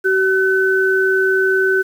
sine tone pair together, 381 / 1512 Hz, G4 / F#6, -49 / +37 cents, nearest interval 2 octaves, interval 2386 cents, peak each -15 dBFS, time 0.04-1.83 s, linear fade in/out 20 ms, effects 7-bit

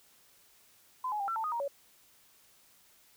sine tone with pitch steps, 1018 / 842 / 797 / 1346 / 889 / 1241 / 939 / 561 Hz, C6 / G#5 / G5 / E6 / A5 / D#6 / A#5 / C#5, -48 / +24 / +28 / +36 / +18 / -5 / +12 / +21 cents, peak -31 dBFS, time 1.04-1.68 s, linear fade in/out 5 ms, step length 80 ms, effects white hiss -63 dBFS RMS until 3.16 s

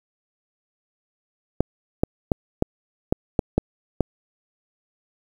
clicks, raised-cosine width 2 ms, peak -4 dBFS, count 8, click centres 1.606 / 2.035 / 2.318 / 2.624 / 3.125 / 3.392 / 3.58 / 4.007 s, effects 7-bit

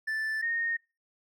triangle / sine tone pair in turn, 1760 / 1848.2 Hz, A6 / A#6, 0 / -15 cents, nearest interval minor second, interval 85 cents, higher second, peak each -27 dBFS, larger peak neither, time 0.07-0.42 / 0.42-0.77 s, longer neither, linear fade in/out 10 ms, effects noise-tail reverb RT60 0.3 s tail -25 dB re dry

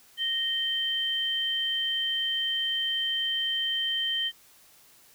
sine tone pair together, 1853 / 3116 Hz, A#6 / G7, -11 / -11 cents, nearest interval major sixth, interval 900 cents, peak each -34 / -26 dBFS, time 0.17-4.32 s, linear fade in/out 50 ms, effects white hiss -57 dBFS RMS until 5.14 s

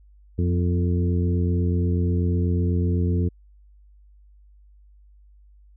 harmonic tone with a mistuned harmonic, 88.1 Hz, F2, 16 cents sharp, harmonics 1 / 2 / 3 / 4 / 5, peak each -20 / -26 / -30 / -32 / -34 dBFS, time 0.38-3.29 s, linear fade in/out 10 ms, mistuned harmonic 3, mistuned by -25 cents, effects added 50 Hz sine -49 dBFS peak until 5.76 s

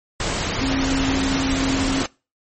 sine tone in noise, 268.6 Hz, C4, 46 cents sharp, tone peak -20 dBFS, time 0.61-2.02 s, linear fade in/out 2 ms, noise pink, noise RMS -23 dBFS, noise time 0.2-2.06 s, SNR 0 dB, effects noise-tail reverb RT60 0.3 s tail -24 dB re dry + MP3 32 kbps

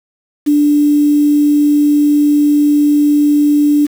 sine tone with quantisation, 293.7 Hz, D4, in tune, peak -7 dBFS, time 0.46-3.87 s, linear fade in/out 20 ms, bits 5, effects none

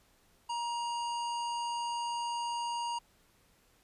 harmonic tone with a mistuned harmonic, 945 Hz, A#5, 23 cents sharp, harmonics 1 / 3 / 5 / 7 / 9, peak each -33 / -43 / -47 / -50 / -52 dBFS, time 0.49-2.99 s, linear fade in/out 10 ms, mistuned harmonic 9, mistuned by +43 cents, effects pink hiss -67 dBFS RMS until 3.83 s + resampled to 32000 Hz

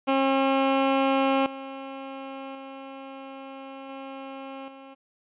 15% pulse tone with level steps, 269.9 Hz, C#4, 46 cents flat, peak -14 / -29 / -32 / -30 / -37 dBFS, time 0.07-4.95 s, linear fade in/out 20 ms, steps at 1.46 / 2.55 / 3.89 / 4.68 s, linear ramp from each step 2 ms, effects resampled to 8000 Hz

